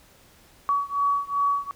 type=beating tone pair; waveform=sine; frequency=1131 / 1133.6 Hz; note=C#6 / C#6; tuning=+34 / +38 cents; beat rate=2.6 Hz; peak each=-24 / -25 dBFS; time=0.69-1.71 s; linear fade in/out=0 ms; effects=pink hiss -55 dBFS RMS until 1.75 s